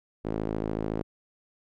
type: tone with band-pass filter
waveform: sawtooth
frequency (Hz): 53.8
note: A1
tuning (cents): -38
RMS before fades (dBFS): -31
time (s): 0.24-1.03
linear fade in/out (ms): 20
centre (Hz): 360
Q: 1.2
effects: none